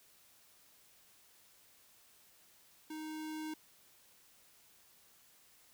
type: tone with level ramp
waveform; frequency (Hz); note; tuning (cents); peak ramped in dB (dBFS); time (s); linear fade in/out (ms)
square; 311.1; D#4; 0; -43 to -40; 2.9-3.54; 5
effects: white hiss -65 dBFS RMS until 5.73 s